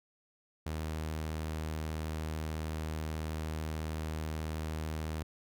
sawtooth tone, 78.4 Hz, D#2, 14 cents sharp, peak -31 dBFS, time 0.66-5.23 s, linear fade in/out 5 ms, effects none

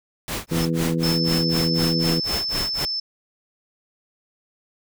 pink noise with tremolo, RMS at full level -26 dBFS, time 0.28-2.85 s, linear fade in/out 0 ms, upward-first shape sine, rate 4 Hz, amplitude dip 100%
sine tone with exponential growth, 5274 Hz, E8, in tune, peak -24 dBFS, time 0.47-0.65 s, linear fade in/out 0 ms, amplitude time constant 39 ms
harmonic tone, 82.41 Hz, E2, in tune, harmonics 2 / 3 / 4 / 5 / 6, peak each -22 / -27 / -27 / -36 / -30 dBFS, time 0.51-2.2 s, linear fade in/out 5 ms
sine tone, 5274 Hz, E8, in tune, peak -23 dBFS, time 1.03-3 s, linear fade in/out 5 ms
effects none

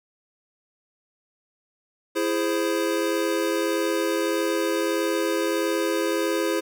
square chord, E augmented, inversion none, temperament equal with one note detuned, 333.7 / 415.3 / 523.3 Hz, E4 / G#4 / B#4, +21 / 0 / 0 cents, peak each -26 / -28 / -28 dBFS, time 2.15-6.61 s, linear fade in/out 20 ms, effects none

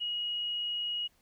sine tone, 2895 Hz, F#7, 38 cents flat, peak -31 dBFS, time 0-1.08 s, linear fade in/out 20 ms, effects pink hiss -69 dBFS RMS until 1.21 s

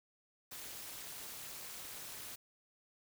white noise with amplitude modulation, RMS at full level -44 dBFS, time 0.51-2.36 s, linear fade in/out 10 ms, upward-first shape sine, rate 239 Hz, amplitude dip 80%, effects none

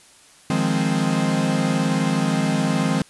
45% pulse chord, F minor seventh, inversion third, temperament equal, 155.56 / 174.61 / 207.7 / 261.6 Hz, Eb3 / F3 / Ab3 / C4, 0 / 0 / 0 / 0 cents, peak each -24 dBFS, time 0.5-3.02 s, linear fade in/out 2 ms, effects white hiss -50 dBFS RMS until 3.09 s + resampled to 24000 Hz

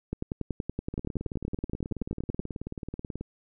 two click trains, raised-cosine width 3 ms, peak -22 / -17 dBFS, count 43 / 25, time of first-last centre 0.94-3.21 / 0.13-2.394 s, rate 18.5 / 10.6 Hz, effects none

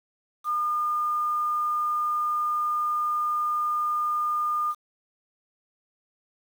sine tone with quantisation, 1212 Hz, D#6, 46 cents flat, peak -23 dBFS, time 0.44-4.75 s, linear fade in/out 50 ms, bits 8, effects none

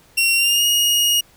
sawtooth tone with pitch glide, 2739 to 2872 Hz, F7 to F7, -34 to +48 cents, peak -11 dBFS, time 0.17-1.21 s, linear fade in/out 10 ms, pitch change +82 cents, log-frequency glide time 0.35-0.65 s, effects pink hiss -52 dBFS RMS until 1.36 s

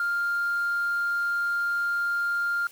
sine tone, 1400 Hz, F6, 4 cents sharp, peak -22 dBFS, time 0-2.67 s, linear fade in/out 2 ms, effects tanh soft clip ceiling -21 dBFS + white hiss -51 dBFS RMS until 2.71 s

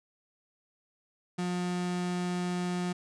35% pulse tone, 178.5 Hz, F3, 38 cents sharp, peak -28 dBFS, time 1.38-2.93 s, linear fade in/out 10 ms, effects resampled to 22050 Hz

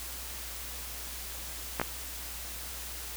clicks, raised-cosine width 0.5 ms, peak -13 dBFS, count 2, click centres 1.798 / 1.815 s, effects added 60 Hz sine -45 dBFS peak until 3.16 s + white hiss -41 dBFS RMS until 3.16 s

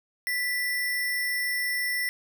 sine tone with sample-and-hold, 1973 Hz, B6, 2 cents flat, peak -25 dBFS, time 0.27-2.09 s, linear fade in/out 0 ms, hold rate 7350 Hz, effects none

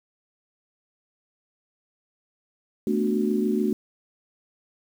sine chord, B minor seventh, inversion third, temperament equal, 220 / 246.9 / 293.7 / 370 Hz, A3 / B3 / D4 / F#4, 0 / 0 / 0 / 0 cents, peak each -24 / -29 / -28 / -26 dBFS, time 2.87-3.73 s, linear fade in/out 2 ms, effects 8-bit

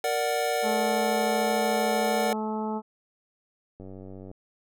square chord, Bb augmented, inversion none, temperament equal, 466.2 / 587.3 / 740 Hz, Bb4 / D5 / F#5, 0 / 0 / 0 cents, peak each -30 / -30 / -29 dBFS, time 0.04-2.33 s, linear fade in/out 2 ms
harmonic tone, 216.5 Hz, A3, 28 cents flat, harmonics 1 / 2 / 3 / 4 / 5 / 6, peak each -30 / -34 / -40 / -33 / -44 / -43 dBFS, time 0.62-2.82 s, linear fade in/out 50 ms
click train, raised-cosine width 2 ms, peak -30 dBFS, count 50, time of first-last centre 3.8-4.314 s, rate 95.3 Hz
effects none

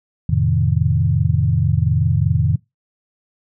sine chord, F dominant seventh, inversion none, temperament equal, 87.31 / 110 / 130.81 / 155.56 Hz, F2 / A2 / C3 / Eb3, 0 / 0 / 0 / 0 cents, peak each -19 dBFS, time 0.29-2.56 s, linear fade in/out 5 ms, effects noise-tail reverb RT60 0.2 s tail -23 dB re dry

